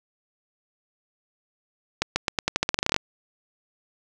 accelerating click train, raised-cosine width 0.2 ms, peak -4 dBFS, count 16, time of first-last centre 2.02-2.964 s, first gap 140 ms, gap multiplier 0.87, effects none

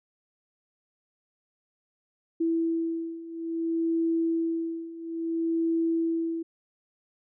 sine beating tone pair, 329.6 / 330.19 Hz, E4 / E4, 0 / +3 cents, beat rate 0.59 Hz, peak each -30 / -27 dBFS, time 2.4-6.43 s, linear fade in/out 10 ms, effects none

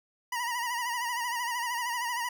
25% pulse tone with vibrato, 959 Hz, A#5, 49 cents sharp, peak -26 dBFS, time 0.32-2.29 s, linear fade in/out 5 ms, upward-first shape sine, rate 13 Hz, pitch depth 68 cents each way, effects none

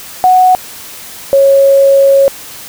sine tone pair in turn, 739 / 549.9 Hz, F#5 / C#5, -2 / -14 cents, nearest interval perfect fourth, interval 512 cents, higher first, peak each -3 dBFS, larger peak neither, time 0.24-0.55 / 1.33-2.28 s, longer second, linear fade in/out 0 ms, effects white hiss -29 dBFS RMS until 2.68 s

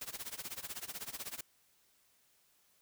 white noise with tremolo, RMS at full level -41 dBFS, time 0.01-1.41 s, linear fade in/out 5 ms, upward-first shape sine, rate 16 Hz, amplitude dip 90%, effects white hiss -71 dBFS RMS until 2.81 s

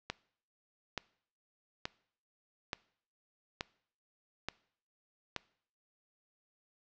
click train, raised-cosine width 0.2 ms, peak -17 dBFS, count 7, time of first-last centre 0.1-5.363 s, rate 1.14 Hz, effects noise-tail reverb RT60 0.6 s tail -22 dB re dry + low-pass 5000 Hz 12 dB/octave

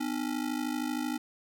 square ring-modulated tone, 277.2 Hz, C#4, in tune, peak -28 dBFS, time 0-1.18 s, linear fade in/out 10 ms, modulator 26.5 Hz, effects none

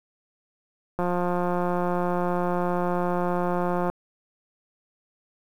click train, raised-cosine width 1 ms, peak -13 dBFS, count 516, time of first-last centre 0.99-3.9 s, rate 177 Hz, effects 8-bit

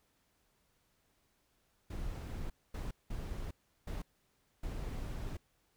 brown noise bursts at uneven times, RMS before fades -40 dBFS, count 5, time 1.9-2.5 / 2.74-2.91 / 3.1-3.51 / 3.87-4.02 / 4.63-5.37 s, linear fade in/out 5 ms, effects pink hiss -75 dBFS RMS until 5.76 s

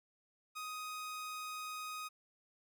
sawtooth tone, 1251 Hz, D#6, 9 cents sharp, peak -38 dBFS, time 0.55-2.09 s, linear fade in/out 20 ms, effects none

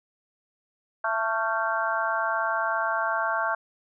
harmonic tone with a mistuned harmonic, 222.6 Hz, A3, 20 cents sharp, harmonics 3 / 4 / 5 / 6 / 7, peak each -30 / -30 / -30 / -30 / -30 dBFS, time 1.04-3.55 s, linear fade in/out 5 ms, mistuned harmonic 6, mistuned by +61 cents, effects none

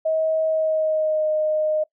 sine tone with pitch glide, 636 to 617.2 Hz, D#5 to D#5, +38 to -14 cents, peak -18 dBFS, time 0.05-1.84 s, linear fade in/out 10 ms, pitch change -52 cents, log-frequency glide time 0.46-1.29 s, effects noise-tail reverb RT60 0.1 s tail -22 dB re dry

